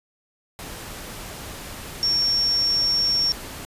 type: tone in noise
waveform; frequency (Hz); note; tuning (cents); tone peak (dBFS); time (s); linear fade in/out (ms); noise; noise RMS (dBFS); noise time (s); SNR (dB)
sine; 5500; F8; -27; -18; 2.03-3.32; 0; pink; -36; 0.59-3.65; +15
effects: resampled to 32000 Hz